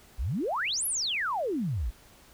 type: exponential two-way sweep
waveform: sine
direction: up then down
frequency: 46.5 to 11790 to 46.5 Hz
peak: -27 dBFS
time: 0.18-1.91 s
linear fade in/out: 20 ms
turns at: 0.86 s
effects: pink hiss -56 dBFS RMS until 2.33 s